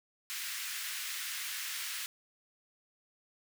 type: high-pass noise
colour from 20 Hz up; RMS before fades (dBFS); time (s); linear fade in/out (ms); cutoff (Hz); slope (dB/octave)
pink; -39; 0.3-2.06; 0; 1600; 24
effects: none